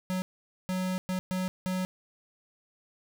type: tone bursts at uneven times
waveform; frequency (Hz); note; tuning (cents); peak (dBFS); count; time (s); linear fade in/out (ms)
square; 185; F#3; 0; -29; 5; 0.1-0.22 / 0.69-0.98 / 1.09-1.19 / 1.31-1.48 / 1.66-1.85; 0
effects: none